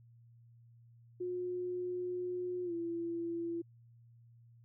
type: tone with pitch glide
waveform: sine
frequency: 360 to 337.8 Hz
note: F#4 to E4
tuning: -47 to +42 cents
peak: -35 dBFS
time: 1.2-3.62 s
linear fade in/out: 10 ms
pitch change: -111 cents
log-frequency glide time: 2.64-2.73 s
effects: added 117 Hz sine -58 dBFS peak until 4.64 s